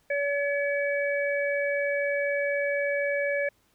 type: harmonic tone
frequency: 569 Hz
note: C#5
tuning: 45 cents sharp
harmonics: 1 / 3 / 4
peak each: -26 / -31 / -32 dBFS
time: 0.1-3.49 s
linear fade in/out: 5 ms
effects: pink hiss -67 dBFS RMS until 3.74 s